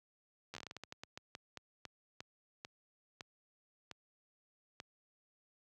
slowing click train, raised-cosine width 0.2 ms, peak -28 dBFS, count 21, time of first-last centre 0.54-4.801 s, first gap 11 ms, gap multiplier 1.26, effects high-pass 80 Hz 12 dB/octave

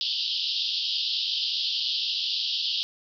pink band-pass noise, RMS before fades -28 dBFS, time 0.01-2.83 s, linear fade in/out 0 ms, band 2900 to 5100 Hz, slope 96 dB/octave, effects none

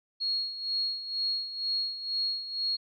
sine tone with tremolo, 4302 Hz, C8, 47 cents sharp, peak -26 dBFS, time 0.2-2.77 s, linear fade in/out 20 ms, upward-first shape sine, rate 2.1 Hz, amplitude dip 70%, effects none

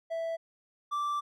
triangle tone pair in turn, 659.3 / 1170 Hz, E5 / D6, 0 / -7 cents, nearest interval minor seventh, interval 993 cents, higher second, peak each -29 / -27 dBFS, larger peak second, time 0.1-0.37 / 0.91-1.21 s, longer second, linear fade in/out 20 ms, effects none

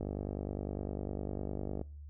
click train, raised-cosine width 2 ms, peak -24 dBFS, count 91, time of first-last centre 0.01-1.814 s, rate 49.9 Hz, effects noise-tail reverb RT60 0.4 s tail -24 dB re dry + added 73 Hz sine -45 dBFS peak until 2.09 s

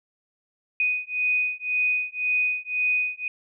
sine beating tone pair, 2489 / 2490.9 Hz, D#7 / D#7, 0 / +1 cents, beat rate 1.9 Hz, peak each -25 / -25 dBFS, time 0.8-3.28 s, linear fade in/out 2 ms, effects none

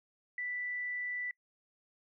sine tone, 1975.5 Hz, B6, in tune, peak -35 dBFS, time 0.38-1.31 s, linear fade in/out 2 ms, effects noise-tail reverb RT60 0.1 s tail -25 dB re dry

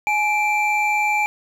triangle tone pair together, 842 / 2351 Hz, G#5 / D7, +24 / +1 cents, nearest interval octave + tritone, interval 1777 cents, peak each -18 dBFS, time 0.07-1.26 s, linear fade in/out 0 ms, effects none

